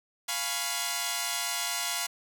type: chord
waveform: 5% pulse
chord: C# dominant seventh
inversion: first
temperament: equal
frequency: 698.5 / 830.6 / 987.8 / 1108.7 Hz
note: E#5 / G#5 / B5 / C#6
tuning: 0 / 0 / 0 / 0 cents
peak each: -22 / -25 / -22 / -25 dBFS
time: 0.28-2.07 s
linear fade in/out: 10 ms
effects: 9-bit